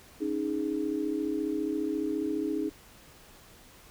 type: chord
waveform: sine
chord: C# suspended second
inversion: none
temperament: just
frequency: 277.2 / 311.8 / 415.8 Hz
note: C#4 / D#4 / G#4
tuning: 0 / +4 / +2 cents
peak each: -34 / -30 / -34 dBFS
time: 0.2-2.7 s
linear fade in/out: 20 ms
effects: pink hiss -54 dBFS RMS until 3.9 s